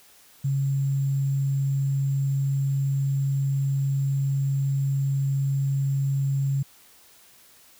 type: tone with sample-and-hold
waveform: sine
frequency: 137.6 Hz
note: C#3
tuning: 12 cents flat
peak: -21 dBFS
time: 0.44-6.63 s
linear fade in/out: 10 ms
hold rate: 7350 Hz
effects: white hiss -54 dBFS RMS until 7.79 s